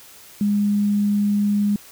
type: tone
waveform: sine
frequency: 205.1 Hz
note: G#3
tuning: 21 cents flat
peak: -16 dBFS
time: 0.41-1.76 s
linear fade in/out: 2 ms
effects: white hiss -45 dBFS RMS until 1.91 s